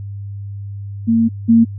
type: tone pair in turn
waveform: sine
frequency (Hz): 228 / 229.3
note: A#3 / A#3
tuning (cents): -38 / -28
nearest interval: unison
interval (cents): 10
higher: second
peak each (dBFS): -10 / -6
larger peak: second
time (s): 1.07-1.29 / 1.48-1.65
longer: first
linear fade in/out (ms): 20
effects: added 100 Hz sine -25 dBFS peak until 1.78 s